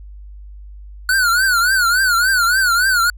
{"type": "tone with vibrato", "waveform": "square", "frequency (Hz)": 1466, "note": "F#6", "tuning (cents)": -16, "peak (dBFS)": -13, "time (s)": [1.09, 3.1], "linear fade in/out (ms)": 2, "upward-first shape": "triangle", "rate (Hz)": 3.5, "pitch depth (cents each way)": 150, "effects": ["added 50 Hz sine -33 dBFS peak until 3.17 s"]}